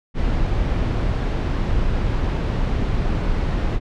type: noise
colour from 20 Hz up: brown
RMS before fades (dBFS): -20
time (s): 0.14-3.8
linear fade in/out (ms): 50
effects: low-pass 4000 Hz 12 dB/octave